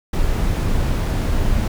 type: noise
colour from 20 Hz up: brown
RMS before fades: -18 dBFS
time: 0.13-1.68 s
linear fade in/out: 5 ms
effects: none